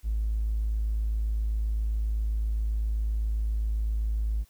triangle tone, 53.8 Hz, A1, 38 cents flat, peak -21 dBFS, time 0.03-4.45 s, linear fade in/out 50 ms, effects tanh soft clip ceiling -22 dBFS + white hiss -63 dBFS RMS until 4.49 s

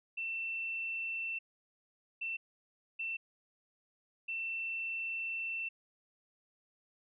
sine tone bursts at uneven times, 2685 Hz, E7, 31 cents sharp, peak -35 dBFS, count 4, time 0.17-1.39 / 2.21-2.37 / 2.99-3.17 / 4.28-5.69 s, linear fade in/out 10 ms, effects none

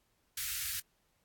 white band-stop noise, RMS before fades -37 dBFS, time 0.37-0.8 s, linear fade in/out 5 ms, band 120 to 1400 Hz, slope 48 dB/octave, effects pink hiss -75 dBFS RMS until 1.24 s + AAC 64 kbps

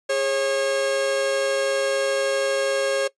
45% pulse tone pair together, 411 / 544 Hz, G#4 / C#5, -18 / -33 cents, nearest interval perfect fourth, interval 485 cents, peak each -28 / -20 dBFS, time 0.09-3.08 s, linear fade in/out 10 ms, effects noise-tail reverb RT60 0.1 s tail -19 dB re dry + resampled to 22050 Hz

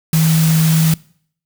sine tone in noise, 160 Hz, D#3, 49 cents sharp, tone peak -10 dBFS, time 0.13-0.94 s, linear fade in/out 2 ms, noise white, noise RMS -22 dBFS, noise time 0.13-0.94 s, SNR +9 dB, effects noise-tail reverb RT60 0.6 s tail -23 dB re dry

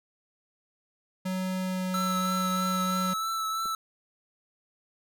square tone with pitch glide, 186.1 to 185.03 Hz, F#3 to F#3, +10 to 0 cents, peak -29 dBFS, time 1.25-3.14 s, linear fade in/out 10 ms, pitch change -10 cents, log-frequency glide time 1.59-1.87 s
square tone with vibrato, 1318.5 Hz, E6, in tune, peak -29 dBFS, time 1.94-3.75 s, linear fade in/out 2 ms, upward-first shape triangle, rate 3.1 Hz, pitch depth 23 cents each way
clicks, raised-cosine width 2 ms, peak -36 dBFS, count 2, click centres 3.655 / 3.66 s
effects none

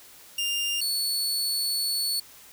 sawtooth tone pair in turn, 2801 / 4428 Hz, F7 / C#8, +4 / -3 cents, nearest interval minor sixth, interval 793 cents, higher second, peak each -22 dBFS, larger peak neither, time 0.38-0.81 / 0.81-2.2 s, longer second, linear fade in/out 5 ms, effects white hiss -50 dBFS RMS until 2.52 s

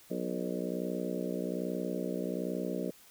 harmonic tone with a mistuned harmonic, 61.2 Hz, B1, 15 cents flat, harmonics 3 / 4 / 5 / 6 / 7 / 8 / 9 / 10, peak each -38 / -39 / -40 / -41 / -41 / -42 / -43 / -43 dBFS, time 0.1-2.91 s, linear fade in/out 10 ms, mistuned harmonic 8, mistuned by -35 cents, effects white hiss -58 dBFS RMS until 3.1 s

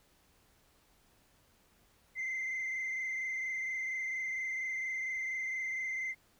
sine tone with frequency modulation, 2073 Hz, C7, 17 cents flat, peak -32 dBFS, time 2.15-6.15 s, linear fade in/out 50 ms, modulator 24.3 Hz, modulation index 1.8, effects tanh soft clip ceiling -32 dBFS + pink hiss -68 dBFS RMS until 6.39 s

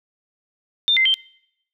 sine tone with pitch steps, 3604 / 2077 / 3133 Hz, A7 / C7 / G7, +41 / -13 / -2 cents, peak -14 dBFS, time 0.88-1.141 s, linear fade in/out 0 ms, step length 87 ms, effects noise-tail reverb RT60 0.8 s tail -26 dB re dry

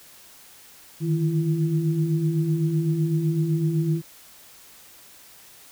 sine tone cluster, 150.4 / 158.3 / 337.4 Hz, D3 / D#3 / E4, +42 / +30 / +40 cents, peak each -29 / -21 / -28 dBFS, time 1-4.02 s, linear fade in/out 50 ms, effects white hiss -49 dBFS RMS until 5.71 s

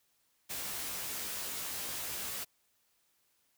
white noise with comb filter, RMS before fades -39 dBFS, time 0.49-2.45 s, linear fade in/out 20 ms, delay 15 ms, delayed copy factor +0.7, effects white hiss -74 dBFS RMS until 3.57 s

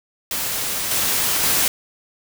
white noise with level steps, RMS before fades -24 / -20 / -18 dBFS, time 0.31-1.68 s, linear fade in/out 2 ms, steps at 0.91 / 1.43 s, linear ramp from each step 2 ms, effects none

